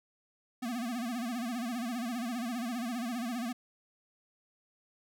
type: tone with vibrato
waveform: square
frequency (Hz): 239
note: A#3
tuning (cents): +43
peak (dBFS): -34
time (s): 0.62-3.53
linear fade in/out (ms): 10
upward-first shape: sine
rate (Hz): 15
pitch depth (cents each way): 120
effects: none